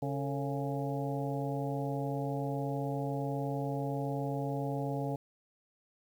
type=harmonic tone with a mistuned harmonic; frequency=138.59 Hz; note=C#3; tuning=in tune; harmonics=1 / 2 / 3 / 4 / 5 / 6; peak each=-35 / -38 / -40 / -41 / -42 / -43 dBFS; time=0.02-5.16 s; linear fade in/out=5 ms; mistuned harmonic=3; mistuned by=+110 cents; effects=10-bit